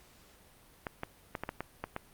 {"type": "clicks", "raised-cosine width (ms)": 0.5, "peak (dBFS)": -20, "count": 8, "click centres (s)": [0.868, 1.034, 1.352, 1.436, 1.491, 1.606, 1.84, 1.964], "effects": ["pink hiss -60 dBFS RMS until 2.13 s", "Opus 48 kbps"]}